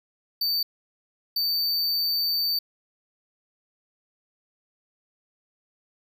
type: tone bursts at uneven times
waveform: square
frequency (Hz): 4582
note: D8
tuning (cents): -44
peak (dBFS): -23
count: 2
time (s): 0.41-0.63 / 1.36-2.59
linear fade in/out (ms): 5
effects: none